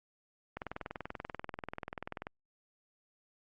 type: click train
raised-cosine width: 0.5 ms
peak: -24 dBFS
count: 36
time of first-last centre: 0.57-2.269 s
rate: 20.6 Hz
effects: Opus 48 kbps